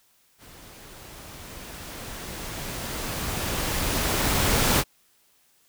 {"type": "noise with level ramp", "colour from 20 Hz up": "pink", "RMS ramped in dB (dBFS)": [-48, -20], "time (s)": [0.38, 4.84], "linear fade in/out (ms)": 50, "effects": ["white hiss -63 dBFS RMS until 5.68 s"]}